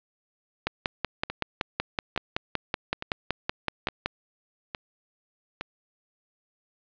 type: two click trains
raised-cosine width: 0.3 ms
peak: -16 / -9 dBFS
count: 6 / 19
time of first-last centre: 1.3-5.61 / 0.67-4.06 s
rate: 1.16 / 5.31 Hz
effects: resampled to 11025 Hz + 8-bit